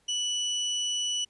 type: tone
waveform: 30% pulse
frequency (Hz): 2960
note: F#7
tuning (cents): 0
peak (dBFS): -24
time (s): 0.08-1.25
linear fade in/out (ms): 10
effects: pink hiss -68 dBFS RMS until 1.29 s + resampled to 24000 Hz